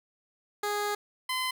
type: tone pair in turn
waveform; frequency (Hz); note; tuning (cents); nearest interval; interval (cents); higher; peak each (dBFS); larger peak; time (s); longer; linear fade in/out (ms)
15% pulse; 413.6 / 1025.2; G#4 / C6; -7 / -36; octave + major third; 1571; second; -22; neither; 0.63-0.95 / 1.29-1.51; first; 5
effects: none